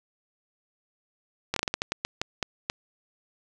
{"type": "slowing click train", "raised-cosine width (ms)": 0.2, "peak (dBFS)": -9, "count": 12, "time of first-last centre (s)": [1.54, 2.699], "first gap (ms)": 23, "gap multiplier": 1.28, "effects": []}